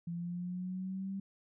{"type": "linear sweep", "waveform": "sine", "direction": "up", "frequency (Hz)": [169.2, 196], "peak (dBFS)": -36, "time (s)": [0.07, 1.2], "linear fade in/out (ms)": 5, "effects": []}